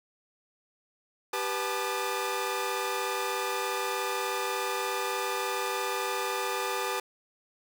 sawtooth tone cluster, 390.4 / 493.8 / 867 / 1208 Hz, G4 / B4 / A5 / D6, -7 / 0 / -26 / +48 cents, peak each -31 dBFS, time 1.33-7 s, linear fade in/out 5 ms, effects none

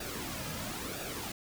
pink noise with flanger, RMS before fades -39 dBFS, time 0-1.32 s, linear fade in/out 5 ms, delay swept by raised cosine 0.95 to 2.75 ms, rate 1 Hz, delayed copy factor -0.6, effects none

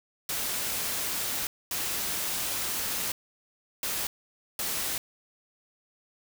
white noise bursts at uneven times, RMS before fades -31 dBFS, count 4, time 0.29-1.47 / 1.71-3.12 / 3.83-4.07 / 4.59-4.98 s, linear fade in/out 2 ms, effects none

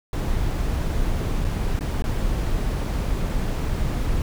brown noise with dropouts, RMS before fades -23 dBFS, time 0.13-4.22 s, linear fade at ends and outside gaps 1 ms, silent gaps 1.444-1.448 / 1.791-1.808 / 2.022-2.04 s, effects none

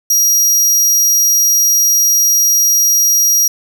sawtooth tone, 5720 Hz, F8, 41 cents sharp, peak -6 dBFS, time 0.1-3.48 s, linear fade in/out 5 ms, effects none

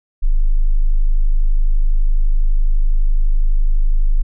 sine tone, 25.98 Hz, G#0, 2 cents sharp, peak -9 dBFS, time 0.22-4.23 s, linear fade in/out 20 ms, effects none

